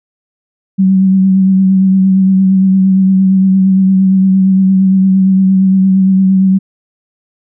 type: tone with vibrato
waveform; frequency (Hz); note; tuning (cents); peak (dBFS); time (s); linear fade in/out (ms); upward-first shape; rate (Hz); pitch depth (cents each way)
sine; 190.3; F#3; +49; -5; 0.78-6.59; 20; triangle; 8.7; 29
effects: none